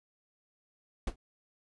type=noise with exponential decay; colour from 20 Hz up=brown; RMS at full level=-26 dBFS; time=1.07-1.16 s; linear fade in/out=5 ms; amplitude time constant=19 ms; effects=resampled to 24000 Hz